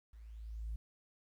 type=tone with level ramp; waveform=sine; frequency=55 Hz; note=A1; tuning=in tune; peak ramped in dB=-52 to -35 dBFS; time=0.13-0.76 s; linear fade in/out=5 ms; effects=tanh soft clip ceiling -35 dBFS + 12-bit